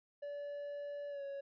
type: tone with pitch glide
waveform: triangle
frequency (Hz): 576 to 557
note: D5 to C#5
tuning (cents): -34 to +8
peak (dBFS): -39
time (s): 0.22-1.41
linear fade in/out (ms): 10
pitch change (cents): -58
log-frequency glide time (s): 1.09-1.23
effects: resampled to 11025 Hz